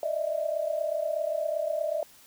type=tone cluster; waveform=sine; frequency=594 / 622 / 659 Hz; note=D5 / D#5 / E5; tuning=+20 / -1 / -1 cents; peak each=-31 dBFS; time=0.03-2.03 s; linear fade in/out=2 ms; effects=white hiss -55 dBFS RMS until 2.26 s